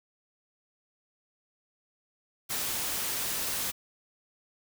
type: noise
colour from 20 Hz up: white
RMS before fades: -32 dBFS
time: 2.49-3.72 s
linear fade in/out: 20 ms
effects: none